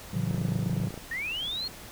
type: chord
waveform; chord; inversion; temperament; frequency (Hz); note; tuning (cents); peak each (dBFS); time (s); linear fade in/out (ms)
triangle; F# minor seventh; first; just; 111 / 138.75 / 166.5 / 185; A2 / C#3 / E3 / F#3; +16 / +2 / +18 / 0; -30; 0.13-0.89; 10
type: click train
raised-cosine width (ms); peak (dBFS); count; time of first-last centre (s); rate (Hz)
2; -25; 20; 0.31-0.977; 28.5
type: linear sweep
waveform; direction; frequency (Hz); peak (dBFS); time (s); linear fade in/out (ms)
sine; up; 1786 to 4341; -30; 1.11-1.68; 5
effects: pink hiss -45 dBFS RMS until 1.91 s